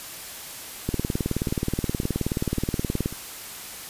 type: two click trains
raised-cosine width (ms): 3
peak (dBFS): -22 / -11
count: 5 / 42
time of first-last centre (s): 0.94-3.126 / 0.89-3.059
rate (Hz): 1.83 / 18.9
effects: white hiss -38 dBFS RMS until 3.89 s + resampled to 32000 Hz